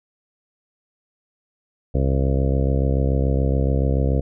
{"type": "harmonic tone with a mistuned harmonic", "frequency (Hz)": 67, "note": "C2", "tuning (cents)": 42, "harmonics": [1, 2, 3, 4, 5, 6, 7, 8, 9, 10], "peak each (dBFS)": [-19, -22, -29, -28, -33, -33, -29, -30, -37, -38], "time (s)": [1.94, 4.21], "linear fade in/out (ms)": 10, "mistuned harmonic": 10, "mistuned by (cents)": 18, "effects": []}